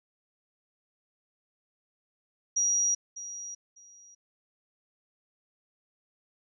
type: tone with echo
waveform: sine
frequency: 5750 Hz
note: F8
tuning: 50 cents sharp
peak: -23 dBFS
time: 2.56-2.95 s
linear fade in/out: 10 ms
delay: 600 ms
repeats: 2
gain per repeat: -14 dB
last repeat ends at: 4.15 s
effects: none